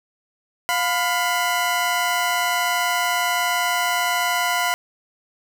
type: tone pair together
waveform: 20% pulse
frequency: 707.1 / 1000 Hz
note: F5 / B5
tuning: +21 / +21 cents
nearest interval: tritone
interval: 600 cents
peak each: -17 dBFS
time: 0.69-4.74 s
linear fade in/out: 0 ms
effects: none